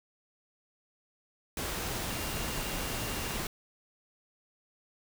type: tone in noise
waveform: sine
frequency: 2787 Hz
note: F7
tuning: 4 cents flat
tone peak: -46 dBFS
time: 2.1-3.37 s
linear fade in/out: 2 ms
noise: pink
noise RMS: -35 dBFS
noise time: 1.57-3.47 s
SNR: -14 dB
effects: none